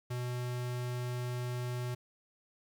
square tone, 123.47 Hz, B2, in tune, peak -35 dBFS, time 0.1-1.95 s, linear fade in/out 10 ms, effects 12-bit

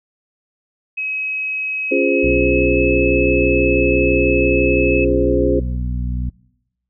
sine tone with pitch glide, 2550 to 2592 Hz, D#7 to E7, +42 to -30 cents, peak -20 dBFS, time 0.97-5.05 s, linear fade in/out 10 ms, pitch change +28 cents, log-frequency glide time 1.94-2.85 s
sine chord, Db major seventh, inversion none, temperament equal, 277.2 / 349.2 / 415.3 / 523.3 Hz, Db4 / F4 / Ab4 / C5, 0 / 0 / 0 / 0 cents, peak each -19 dBFS, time 1.91-5.6 s, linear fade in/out 10 ms
harmonic tone, 61.4 Hz, B1, 9 cents flat, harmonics 1 / 2 / 3 / 4, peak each -20 / -26 / -30 / -32 dBFS, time 2.23-6.3 s, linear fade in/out 10 ms
effects noise-tail reverb RT60 0.9 s tail -23 dB re dry

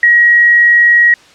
sine tone, 1900 Hz, A#6, 33 cents sharp, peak -4 dBFS, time 0.03-1.14 s, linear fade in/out 2 ms, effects white hiss -42 dBFS RMS until 1.34 s + low-pass 5000 Hz 12 dB/octave

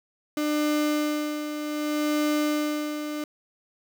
35% pulse tone with tremolo, 300 Hz, D4, 37 cents sharp, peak -20 dBFS, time 0.37-3.24 s, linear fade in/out 2 ms, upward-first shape sine, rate 0.65 Hz, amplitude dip 60%, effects none

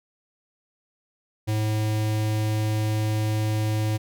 square tone with notch filter, 107.8 Hz, A2, 35 cents flat, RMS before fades -24 dBFS, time 1.47-3.98 s, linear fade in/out 20 ms, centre 1300 Hz, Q 1.9, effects none

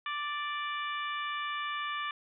harmonic tone, 587.3 Hz, D5, in tune, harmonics 2 / 3 / 4 / 5 / 6, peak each -35 / -39 / -41 / -43 / -45 dBFS, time 0.06-2.11 s, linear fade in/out 2 ms, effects none

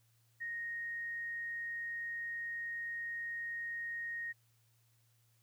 sine tone, 1864.7 Hz, A#6, in tune, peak -38 dBFS, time 0.4-4.33 s, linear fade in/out 20 ms, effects added 115 Hz sine -70 dBFS peak until 5.42 s + white hiss -75 dBFS RMS until 5.42 s

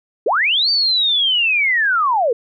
sine linear two-way sweep, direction up then down, 350 to 4637 to 433 Hz, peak -13 dBFS, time 0.26-2.33 s, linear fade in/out 5 ms, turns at 0.7 s, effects none

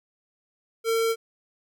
square tone, 453.7 Hz, A#4, 47 cents flat, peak -22 dBFS, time 0.84-1.16 s, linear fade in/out 50 ms, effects none

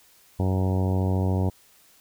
harmonic tone, 93.9 Hz, F#2, 26 cents sharp, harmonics 1 / 2 / 3 / 4 / 5 / 6 / 7 / 8 / 9 / 10, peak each -22 / -28 / -32 / -34 / -36 / -38 / -39 / -40 / -41 / -42 dBFS, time 0.39-1.5 s, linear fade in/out 10 ms, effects white hiss -57 dBFS RMS until 2 s

